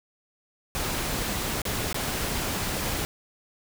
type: noise with dropouts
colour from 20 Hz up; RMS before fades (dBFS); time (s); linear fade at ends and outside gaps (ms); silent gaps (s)
pink; -29; 0.75-3.05; 0; 1.618-1.653 / 1.928-1.944
effects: none